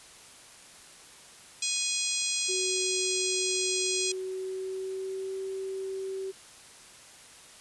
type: harmonic tone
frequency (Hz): 829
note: G#5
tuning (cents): -3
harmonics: 3 / 4 / 5 / 6 / 7 / 8 / 9 / 10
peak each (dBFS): -36 / -36 / -36 / -36 / -36 / -36 / -36 / -36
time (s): 1.62-4.12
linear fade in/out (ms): 5
type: tone with pitch glide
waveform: sine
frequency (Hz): 372.9 to 383.6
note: F#4 to G4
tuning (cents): +14 to -37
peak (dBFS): -32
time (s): 2.48-6.32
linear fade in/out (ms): 20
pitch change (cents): +49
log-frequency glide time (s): 3.87-5.41
effects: white hiss -51 dBFS RMS until 7.6 s + resampled to 24000 Hz